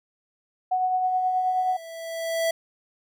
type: tone with tremolo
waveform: sine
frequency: 740 Hz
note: F#5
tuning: in tune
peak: -19 dBFS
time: 0.71-1.77 s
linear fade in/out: 10 ms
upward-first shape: triangle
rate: 9.4 Hz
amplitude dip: 40%
type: tone with exponential growth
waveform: square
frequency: 659.3 Hz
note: E5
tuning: in tune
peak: -21 dBFS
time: 1.03-2.51 s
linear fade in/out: 5 ms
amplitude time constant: 320 ms
effects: none